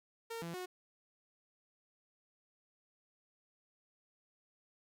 sawtooth tone with pitch steps, 458.5 / 168.8 / 364.9 Hz, A#4 / E3 / F#4, -29 / +41 / -24 cents, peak -37 dBFS, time 0.3-0.66 s, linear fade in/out 10 ms, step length 120 ms, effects none

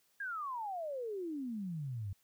sine exponential sweep, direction down, 1661.2 to 92.5 Hz, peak -37 dBFS, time 0.2-2.13 s, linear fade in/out 5 ms, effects white hiss -73 dBFS RMS until 2.23 s

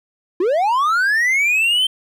triangle linear sweep, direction up, 329.6 to 3136 Hz, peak -12 dBFS, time 0.4-1.87 s, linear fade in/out 5 ms, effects none

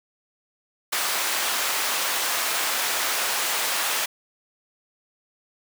pink high-pass noise, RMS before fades -25 dBFS, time 0.92-4.06 s, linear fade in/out 10 ms, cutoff 850 Hz, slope 12 dB/octave, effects none

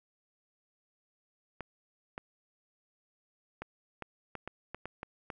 clicks, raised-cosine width 0.5 ms, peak -24 dBFS, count 10, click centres 1.607 / 2.179 / 3.62 / 4.023 / 4.353 / 4.476 / 4.746 / 4.856 / 5.031 / 5.302 s, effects none

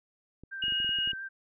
clicks, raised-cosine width 3 ms, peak -34 dBFS, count 10, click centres 0.436 / 0.639 / 0.682 / 0.723 / 0.802 / 0.846 / 0.892 / 0.987 / 1.075 / 1.133 s
sine tone with vibrato, 1569 Hz, G6, 1 cent sharp, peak -36 dBFS, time 0.51-1.29 s, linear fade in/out 20 ms, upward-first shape triangle, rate 7.3 Hz, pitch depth 23 cents each way
sine tone, 2875 Hz, F7, 50 cents sharp, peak -27 dBFS, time 0.62-1.12 s, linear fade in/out 5 ms
effects none

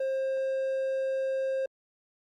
triangle tone, 532 Hz, C5, 29 cents sharp, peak -25 dBFS, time 0-1.66 s, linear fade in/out 5 ms, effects Opus 32 kbps

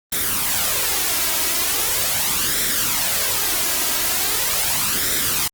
white noise with flanger, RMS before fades -20 dBFS, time 0.12-5.48 s, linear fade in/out 5 ms, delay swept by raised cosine 0.53 to 3.13 ms, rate 0.4 Hz, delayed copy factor +0.55, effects Opus 24 kbps

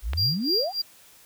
sine exponential sweep, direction up, 46.2 to 838 Hz, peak -25 dBFS, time 0.02-0.73 s, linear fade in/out 50 ms
click, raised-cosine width 0.3 ms, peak -15 dBFS, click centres 0.134 s
triangle tone with tremolo, 4766 Hz, D8, 25 cents sharp, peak -19 dBFS, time 0.17-0.82 s, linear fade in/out 10 ms, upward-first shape sine, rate 3.3 Hz, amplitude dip 95%
effects white hiss -53 dBFS RMS until 1.25 s

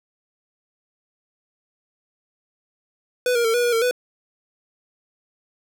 square tone with pitch steps, 496.7 / 471.9 / 451.4 / 484.2 / 480.4 / 454.8 / 495.3 Hz, B4 / A#4 / A4 / B4 / B4 / A#4 / B4, +10 / +21 / +44 / -34 / -48 / -43 / +5 cents, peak -18 dBFS, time 3.26-3.911 s, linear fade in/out 2 ms, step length 93 ms, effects none

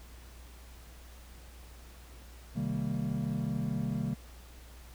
triangle chord, C minor seventh, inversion none, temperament equal with one note detuned, 130.81 / 155.56 / 196 / 229.5 Hz, C3 / Eb3 / G3 / Bb3, 0 / 0 / 0 / -27 cents, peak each -34 dBFS, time 2.55-4.15 s, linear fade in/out 20 ms, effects added 60 Hz sine -49 dBFS peak until 4.94 s + pink hiss -56 dBFS RMS until 4.94 s

